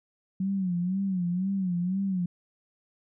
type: tone with vibrato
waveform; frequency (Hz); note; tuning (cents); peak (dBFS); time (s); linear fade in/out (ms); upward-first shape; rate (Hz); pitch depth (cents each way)
sine; 185; F#3; 0; -25; 0.4-2.26; 5; sine; 2; 110
effects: none